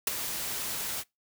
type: noise with ADSR envelope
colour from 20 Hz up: white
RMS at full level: -23 dBFS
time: 0.07-1.04 s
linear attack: 4 ms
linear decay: 15 ms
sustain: -11 dB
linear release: 45 ms
effects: noise-tail reverb RT60 0.2 s tail -24 dB re dry